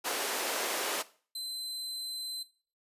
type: high-pass noise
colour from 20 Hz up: pink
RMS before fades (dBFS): -33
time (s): 0.04-1.03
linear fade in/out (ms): 20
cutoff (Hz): 360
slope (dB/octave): 24
type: tone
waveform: sawtooth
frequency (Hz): 4061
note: B7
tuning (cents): +48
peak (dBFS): -33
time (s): 1.35-2.43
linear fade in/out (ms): 5
effects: noise-tail reverb RT60 0.4 s tail -17 dB re dry + resampled to 32000 Hz